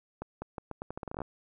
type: accelerating click train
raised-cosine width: 1 ms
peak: -23 dBFS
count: 15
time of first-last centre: 0.22-1.218 s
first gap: 200 ms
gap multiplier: 0.81
effects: none